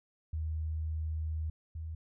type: tone pair in turn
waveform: sine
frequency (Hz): 78.8 / 80.13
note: D#2 / E2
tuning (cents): +23 / -49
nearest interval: unison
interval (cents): 28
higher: second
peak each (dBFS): -32 / -37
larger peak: first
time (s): 0.33-1.5 / 1.75-1.95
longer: first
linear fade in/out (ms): 5
effects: none